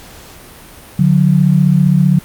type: tone pair together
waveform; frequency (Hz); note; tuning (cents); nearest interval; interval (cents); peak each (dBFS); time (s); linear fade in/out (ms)
sine; 146.56 / 181.9; D3 / F#3; -3 / -29; major third; 374; -10; 0.99-2.19; 5
effects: pink hiss -37 dBFS RMS until 2.24 s + Opus 48 kbps